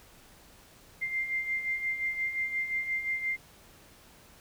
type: beating tone pair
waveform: sine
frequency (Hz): 2093 / 2098.7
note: C7 / C7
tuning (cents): 0 / +5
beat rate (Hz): 5.7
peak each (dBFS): -37 / -30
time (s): 1.01-3.37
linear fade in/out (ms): 20
effects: pink hiss -56 dBFS RMS until 4.4 s